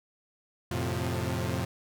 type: tone cluster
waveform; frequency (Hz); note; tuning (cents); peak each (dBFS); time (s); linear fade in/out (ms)
sawtooth; 88.4 / 111.3 / 130.5 / 176.6; F2 / A2 / C3 / F3; +22 / +20 / -4 / +20; -30; 0.71-1.65; 5
effects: none